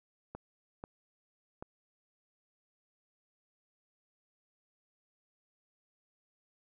clicks, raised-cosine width 1 ms, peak -28 dBFS, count 3, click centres 0.35 / 0.839 / 1.625 s, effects none

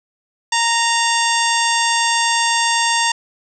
harmonic tone with a mistuned harmonic, 928 Hz, A#5, 8 cents flat, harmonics 1 / 2 / 3 / 4 / 5 / 6 / 7 / 8 / 9, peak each -18 / -21 / -23 / -24 / -25 / -26 / -26 / -27 / -28 dBFS, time 0.52-3.12 s, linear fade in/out 5 ms, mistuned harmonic 4, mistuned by -79 cents, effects none

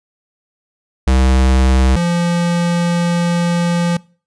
square tone pair in turn, 65 / 172.58 Hz, C2 / F3, -11 / -20 cents, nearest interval octave + perfect fourth, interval 1691 cents, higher second, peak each -10 / -14 dBFS, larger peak first, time 1.07-1.96 / 1.96-3.97 s, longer second, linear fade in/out 5 ms, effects noise-tail reverb RT60 0.4 s tail -23 dB re dry + resampled to 22050 Hz

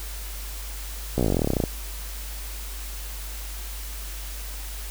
slowing click train, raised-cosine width 2 ms, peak -9 dBFS, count 20, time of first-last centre 1.18-1.638 s, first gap 15 ms, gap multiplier 1.05, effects added 50 Hz sine -33 dBFS peak until 4.9 s + white hiss -39 dBFS RMS until 4.9 s

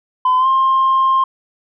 sine tone with pitch glide, 1017 to 1059.6 Hz, C6 to C6, -50 to +22 cents, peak -9 dBFS, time 0.25-1.24 s, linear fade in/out 5 ms, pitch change +72 cents, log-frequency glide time 0.38-0.47 s, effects tanh soft clip ceiling -8 dBFS

